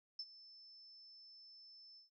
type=tone with ADSR envelope; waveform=sine; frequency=5280 Hz; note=E8; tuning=2 cents sharp; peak=-40 dBFS; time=0.19-2.1 s; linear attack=4 ms; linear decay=50 ms; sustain=-17 dB; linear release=130 ms; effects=none